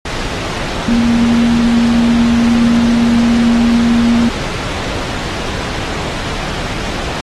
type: tone in noise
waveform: sine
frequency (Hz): 234.4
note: A#3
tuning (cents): +10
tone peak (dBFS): -8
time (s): 0.88-4.29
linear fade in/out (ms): 5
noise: pink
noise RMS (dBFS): -20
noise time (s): 0.05-7.21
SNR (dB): +9
effects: low-pass 5000 Hz 12 dB/octave + AAC 32 kbps

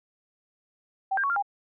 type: tone with pitch steps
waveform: sine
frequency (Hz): 774 / 1595 / 1115 / 1392 / 808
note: G5 / G6 / C#6 / F6 / G#5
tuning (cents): -22 / +30 / +10 / -6 / -48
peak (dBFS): -23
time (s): 1.11-1.425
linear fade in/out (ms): 10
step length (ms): 63
effects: none

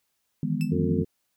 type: chord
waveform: sine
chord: E major seventh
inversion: third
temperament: just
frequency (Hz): 154.51 / 164.81 / 206 / 247.2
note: D#3 / E3 / G#3 / B3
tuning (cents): -12 / 0 / -14 / +2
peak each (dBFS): -29 / -29 / -30 / -30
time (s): 0.43-1.02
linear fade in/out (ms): 2
type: tone with exponential decay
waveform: sawtooth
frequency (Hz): 2637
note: E7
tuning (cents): 0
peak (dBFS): -30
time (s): 0.61-0.75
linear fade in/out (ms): 0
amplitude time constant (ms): 29
type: harmonic tone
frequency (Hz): 89.9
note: F#2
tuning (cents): -49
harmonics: 1 / 2 / 3 / 4 / 5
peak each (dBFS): -31 / -31 / -31 / -31 / -31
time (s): 0.71-1.05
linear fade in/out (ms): 20
effects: white hiss -75 dBFS RMS until 1.36 s

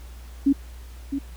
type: tone with echo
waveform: sine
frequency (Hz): 277.2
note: C#4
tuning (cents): 0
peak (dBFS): -14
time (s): 0.46-0.53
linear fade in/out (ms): 10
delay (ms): 660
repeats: 1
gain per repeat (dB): -9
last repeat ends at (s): 1.19
effects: added 60 Hz sine -38 dBFS peak until 1.36 s + pink hiss -51 dBFS RMS until 1.36 s

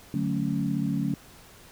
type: chord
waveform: sine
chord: D major seventh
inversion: none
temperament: equal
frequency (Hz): 146.83 / 185 / 220 / 277.2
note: D3 / F#3 / A3 / C#4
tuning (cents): 0 / 0 / 0 / 0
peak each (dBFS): -30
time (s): 0.14-1.14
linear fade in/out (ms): 2
effects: pink hiss -51 dBFS RMS until 1.71 s

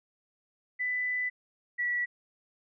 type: tone pair in turn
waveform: sine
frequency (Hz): 1994 / 1944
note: B6 / B6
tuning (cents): +16 / -28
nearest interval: unison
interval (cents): 44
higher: first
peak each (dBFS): -28 / -27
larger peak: second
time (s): 0.79-1.3 / 1.78-2.06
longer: first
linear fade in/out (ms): 20
effects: none

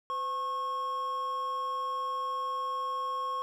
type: tone pair together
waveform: triangle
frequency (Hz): 510.2 / 1088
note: C5 / C#6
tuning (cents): -44 / -33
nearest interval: octave + minor second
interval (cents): 1311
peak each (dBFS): -40 / -29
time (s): 0.1-3.42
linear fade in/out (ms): 0
effects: none

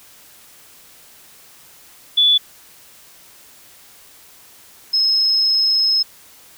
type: tone pair in turn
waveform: sine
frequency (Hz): 3450 / 5169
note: A7 / E8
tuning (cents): -35 / -35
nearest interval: perfect fifth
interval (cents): 700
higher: second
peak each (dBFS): -10 / -13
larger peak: first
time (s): 2.17-2.38 / 4.93-6.03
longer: second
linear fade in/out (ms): 10
effects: white hiss -46 dBFS RMS until 6.57 s

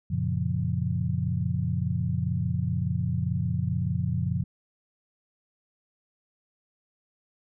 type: chord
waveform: sine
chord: Gb major seventh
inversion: none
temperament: equal with one note detuned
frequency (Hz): 91.65 / 116.54 / 138.59 / 174.61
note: Gb2 / Bb2 / Db3 / F3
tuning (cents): -16 / 0 / 0 / 0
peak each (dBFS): -30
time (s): 0.1-4.44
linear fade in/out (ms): 10
effects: none

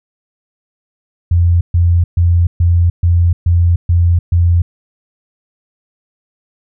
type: tone bursts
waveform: sine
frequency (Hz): 86.3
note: F2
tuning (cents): -20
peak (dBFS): -7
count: 8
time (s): 1.31-4.62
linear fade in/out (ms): 5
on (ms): 300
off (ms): 130
effects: none

